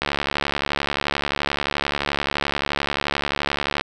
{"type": "click train", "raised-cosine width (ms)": 0.3, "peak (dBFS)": -5, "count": 272, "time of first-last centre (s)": [0.02, 3.81], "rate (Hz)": 71.5, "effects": []}